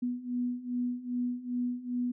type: beating tone pair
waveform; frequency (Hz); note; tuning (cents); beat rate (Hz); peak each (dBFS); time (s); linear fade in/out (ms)
sine; 244.2 / 246.7; B3 / B3; -19 / -2; 2.5; -35 / -32; 0.02-2.12; 10
effects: none